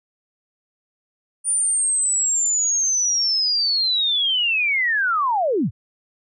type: linear sweep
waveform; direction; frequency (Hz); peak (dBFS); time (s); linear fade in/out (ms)
sine; down; 9397 to 73.42; -17; 1.44-5.71; 50
effects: none